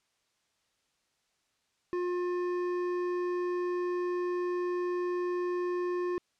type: tone with hard clipping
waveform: sine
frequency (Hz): 356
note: F4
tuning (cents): +33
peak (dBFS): -31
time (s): 1.93-6.18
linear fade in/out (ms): 0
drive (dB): 10
effects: white hiss -75 dBFS RMS until 6.39 s + low-pass 7000 Hz 12 dB/octave